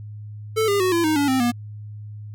square tone with pitch steps, 440 / 403.5 / 370 / 339.3 / 311.1 / 285.3 / 261.6 / 239.9 Hz, A4 / G#4 / F#4 / F4 / D#4 / C#4 / C4 / A#3, 0 / -50 / 0 / -50 / 0 / +50 / 0 / +50 cents, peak -18 dBFS, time 0.56-1.52 s, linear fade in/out 20 ms, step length 120 ms, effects added 105 Hz sine -33 dBFS peak until 2.34 s

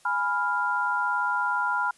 sine chord, F diminished, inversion first, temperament equal, 830.6 / 987.8 / 1396.9 Hz, Ab5 / Cb6 / F6, 0 / 0 / 0 cents, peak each -31 / -27 / -26 dBFS, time 0.05-1.91 s, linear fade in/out 5 ms, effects white hiss -58 dBFS RMS until 1.97 s + resampled to 24000 Hz

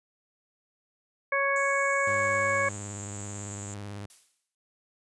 harmonic tone, 554.4 Hz, C#5, in tune, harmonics 1 / 2 / 3 / 4, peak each -29 / -29 / -29 / -29 dBFS, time 1.32-2.69 s, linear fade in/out 5 ms
pink band-pass noise, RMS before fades -44 dBFS, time 1.56-3.74 s, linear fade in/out 0 ms, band 6800 to 7900 Hz, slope 96 dB/octave
sawtooth tone with vibrato, 101.6 Hz, G#2, 38 cents flat, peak -33 dBFS, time 2.07-4.06 s, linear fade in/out 5 ms, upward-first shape sine, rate 18 Hz, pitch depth 52 cents each way
blue noise with exponential decay, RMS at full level -47 dBFS, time 4.1-4.55 s, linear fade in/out 1 ms, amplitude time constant 97 ms
effects resampled to 24000 Hz

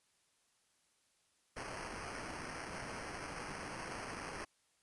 blue noise with sample-and-hold, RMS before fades -45 dBFS, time 1.56-4.45 s, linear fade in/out 10 ms, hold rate 3675 Hz, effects white hiss -75 dBFS RMS until 4.82 s + resampled to 24000 Hz

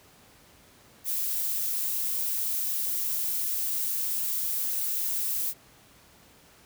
violet noise, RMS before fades -29 dBFS, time 1.04-5.54 s, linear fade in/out 50 ms, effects pink hiss -56 dBFS RMS until 6.65 s + high-pass 60 Hz 12 dB/octave

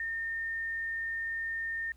sine tone, 1821 Hz, A#6, 41 cents flat, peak -32 dBFS, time 0-1.92 s, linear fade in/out 2 ms, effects added 60 Hz sine -55 dBFS peak until 1.96 s + pink hiss -67 dBFS RMS until 1.96 s

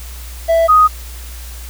triangle / sine tone pair in turn, 661 / 1247.8 Hz, E5 / D#6, +5 / +5 cents, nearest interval major seventh, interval 1100 cents, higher second, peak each -7 / -5 dBFS, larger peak second, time 0.48-0.68 / 0.68-0.88 s, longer neither, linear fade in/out 20 ms, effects added 60 Hz sine -28 dBFS peak until 1.69 s + white hiss -36 dBFS RMS until 1.69 s

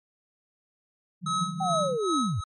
pink band-pass noise, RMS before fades -34 dBFS, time 1.21-1.98 s, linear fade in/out 50 ms, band 150 to 190 Hz, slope 96 dB/octave
square tone with tremolo, 1281 Hz, E6, 50 cents flat, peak -25 dBFS, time 1.26-2.44 s, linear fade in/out 5 ms, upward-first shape sine, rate 2.5 Hz, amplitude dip 90%
sine linear sweep, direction down, 784 to 75.1 Hz, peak -25 dBFS, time 1.6-2.41 s, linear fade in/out 10 ms
effects MP3 48 kbps

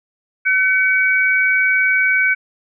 sine tone pair together, 1521.1 / 2260 Hz, F#6 / C#7, +47 / +33 cents, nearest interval perfect fifth, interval 686 cents, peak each -15 dBFS, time 0.45-2.35 s, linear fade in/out 20 ms, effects none

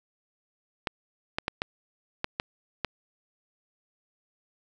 clicks, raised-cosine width 0.3 ms, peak -11 dBFS, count 7, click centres 0.872 / 1.385 / 1.481 / 1.619 / 2.244 / 2.399 / 2.847 s, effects none

